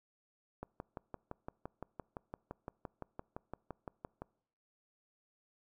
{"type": "click train", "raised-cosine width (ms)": 1, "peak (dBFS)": -28, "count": 22, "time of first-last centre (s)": [0.63, 4.22], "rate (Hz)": 5.85, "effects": ["noise-tail reverb RT60 0.7 s tail -25 dB re dry"]}